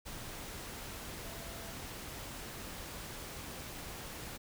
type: tone in noise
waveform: sine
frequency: 671 Hz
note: E5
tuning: 31 cents sharp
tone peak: -53 dBFS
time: 1.24-1.72 s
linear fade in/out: 20 ms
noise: pink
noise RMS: -45 dBFS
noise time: 0.05-4.38 s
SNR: -11 dB
effects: none